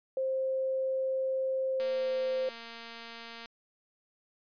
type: tone with pitch glide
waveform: sine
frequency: 527 to 520.3 Hz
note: C5 to C5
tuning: +12 to -10 cents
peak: -28 dBFS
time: 0.17-2.49 s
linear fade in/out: 2 ms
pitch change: -22 cents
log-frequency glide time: 1.69-2.11 s
type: click train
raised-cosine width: 0.2 ms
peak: -28 dBFS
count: 384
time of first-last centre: 1.8-3.458 s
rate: 231 Hz
effects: resampled to 11025 Hz